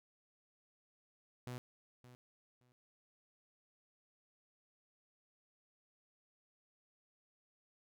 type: tone with echo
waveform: sawtooth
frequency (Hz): 124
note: B2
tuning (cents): +7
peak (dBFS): -39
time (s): 1.47-1.58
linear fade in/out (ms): 0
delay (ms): 570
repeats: 2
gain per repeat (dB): -14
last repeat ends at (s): 2.72
effects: none